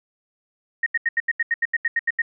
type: tone bursts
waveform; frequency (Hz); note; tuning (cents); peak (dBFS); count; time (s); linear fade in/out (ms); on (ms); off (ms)
sine; 1861; A#6; -3; -17; 13; 0.83-2.219; 5; 33; 80
effects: none